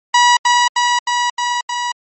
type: tone with echo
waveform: sawtooth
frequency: 970 Hz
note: B5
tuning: 31 cents flat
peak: -4 dBFS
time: 0.14-0.37 s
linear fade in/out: 5 ms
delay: 310 ms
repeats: 5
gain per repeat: -2 dB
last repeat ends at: 1.92 s
effects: MP3 32 kbps